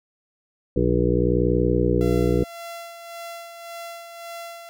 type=harmonic tone; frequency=60.7 Hz; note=B1; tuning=29 cents flat; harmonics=1 / 2 / 3 / 5 / 6 / 7 / 8; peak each=-25 / -25 / -25 / -25 / -25 / -25 / -25 dBFS; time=0.76-2.44 s; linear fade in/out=5 ms
type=tone with tremolo; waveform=sawtooth; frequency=680 Hz; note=F5; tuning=46 cents flat; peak=-29 dBFS; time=2.01-4.69 s; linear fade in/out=0 ms; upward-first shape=sine; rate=1.8 Hz; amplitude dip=50%
effects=none